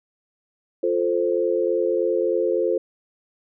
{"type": "chord", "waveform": "sine", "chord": "F major", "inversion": "none", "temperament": "equal with one note detuned", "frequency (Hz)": [350.8, 440, 523.3], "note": ["F4", "A4", "C5"], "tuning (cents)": [8, 0, 0], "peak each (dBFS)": -23, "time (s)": [0.83, 2.78], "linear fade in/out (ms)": 5, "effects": []}